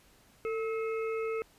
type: harmonic tone with a mistuned harmonic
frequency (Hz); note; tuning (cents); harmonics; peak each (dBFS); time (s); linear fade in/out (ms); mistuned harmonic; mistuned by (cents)
430.7; A4; -37; 1 / 3 / 5 / 6; -31 / -41 / -45 / -47; 0.45-1.42; 0; 1; +66
effects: pink hiss -62 dBFS RMS until 1.58 s + resampled to 32000 Hz